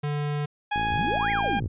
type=tone; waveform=square; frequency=146.83 Hz; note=D3; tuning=in tune; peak=-26 dBFS; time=0.03-0.46 s; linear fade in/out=10 ms
type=tone with pitch glide; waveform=sawtooth; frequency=830.6 to 804.2 Hz; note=G#5 to G5; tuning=0 to +44 cents; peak=-20 dBFS; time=0.71-1.6 s; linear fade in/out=10 ms; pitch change=-56 cents; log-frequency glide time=1.15-1.39 s
type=click train; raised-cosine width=3 ms; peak=-21 dBFS; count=51; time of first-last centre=0.76-1.659 s; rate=55.6 Hz
type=exponential two-way sweep; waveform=sine; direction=up then down; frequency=76 to 2304 to 76 Hz; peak=-28 dBFS; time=0.91-1.68 s; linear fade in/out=5 ms; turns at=1.31 s
effects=resampled to 8000 Hz